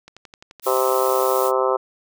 click train, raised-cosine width 0.2 ms, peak -24 dBFS, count 9, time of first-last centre 0.08-0.77 s, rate 11.6 Hz
blue noise, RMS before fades -30 dBFS, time 0.62-1.52 s, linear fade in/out 50 ms
harmonic tone, 130 Hz, C3, 11 cents flat, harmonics 3 / 4 / 5 / 6 / 7 / 8 / 9 / 10, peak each -22 / -21 / -27 / -29 / -28 / -25 / -29 / -27 dBFS, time 0.66-1.77 s, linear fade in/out 10 ms
effects none

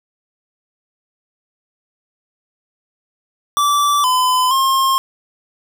square tone with pitch steps, 1162 / 1013 / 1068 Hz, D6 / B5 / C6, -19 / +44 / +35 cents, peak -13 dBFS, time 3.57-4.98 s, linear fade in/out 0 ms, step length 470 ms, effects none

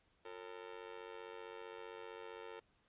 sawtooth tone with amplitude modulation, 451.8 Hz, A4, 46 cents sharp, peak -40 dBFS, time 0.25-2.6 s, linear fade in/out 5 ms, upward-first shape sine, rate 95.4 Hz, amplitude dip 100%, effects pink hiss -75 dBFS RMS until 2.88 s + resampled to 8000 Hz

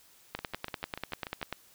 two click trains, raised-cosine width 0.3 ms, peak -22 / -17 dBFS, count 8 / 13, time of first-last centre 0.39-1.415 / 0.35-1.526 s, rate 6.83 / 10.2 Hz, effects white hiss -60 dBFS RMS until 1.74 s

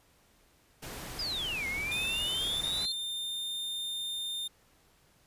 pink noise, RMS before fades -42 dBFS, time 0.82-2.86 s, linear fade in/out 10 ms
sine exponential two-way sweep, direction down then up, 5080 to 2104 to 4258 Hz, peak -32 dBFS, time 1.19-2.92 s, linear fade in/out 2 ms, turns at 1.67 s
45% pulse tone with pitch glide, 3591 to 3624 Hz, A7 to A#7, +35 to -50 cents, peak -33 dBFS, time 1.91-4.48 s, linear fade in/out 10 ms, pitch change +15 cents, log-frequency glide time 2.42-3.45 s
effects pink hiss -65 dBFS RMS until 5.26 s + resampled to 32000 Hz

